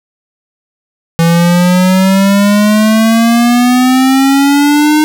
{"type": "exponential sweep", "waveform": "square", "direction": "up", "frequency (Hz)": [165.6, 307.5], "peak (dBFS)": -6, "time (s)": [1.19, 5.04], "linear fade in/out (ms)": 0, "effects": []}